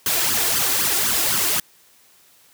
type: noise with flanger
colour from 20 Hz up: white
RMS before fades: -20 dBFS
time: 0.06-1.6 s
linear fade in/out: 2 ms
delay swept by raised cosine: 0.62 to 2.92 ms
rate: 3.9 Hz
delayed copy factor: +0.85
effects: white hiss -54 dBFS RMS until 2.53 s + high-pass 80 Hz 12 dB/octave